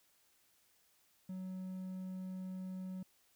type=tone; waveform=triangle; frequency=186.3 Hz; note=F#3; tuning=12 cents sharp; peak=-39 dBFS; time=1.29-3.03 s; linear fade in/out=5 ms; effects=white hiss -72 dBFS RMS until 3.35 s